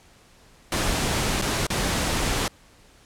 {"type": "noise with dropouts", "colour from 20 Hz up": "pink", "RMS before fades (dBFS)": -24, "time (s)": [0.72, 2.48], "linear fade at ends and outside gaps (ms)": 2, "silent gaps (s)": [[1.415, 1.421], [1.668, 1.702]], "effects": ["pink hiss -54 dBFS RMS until 3.05 s", "low-pass 10000 Hz 12 dB/octave"]}